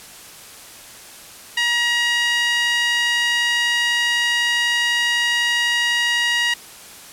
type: tone with band-pass filter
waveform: 5% pulse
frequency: 952 Hz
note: A#5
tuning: 36 cents sharp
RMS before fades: -19 dBFS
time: 1.57-6.54 s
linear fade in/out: 5 ms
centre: 2200 Hz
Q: 2.9
effects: white hiss -40 dBFS RMS until 7.12 s + low-pass 12000 Hz 12 dB/octave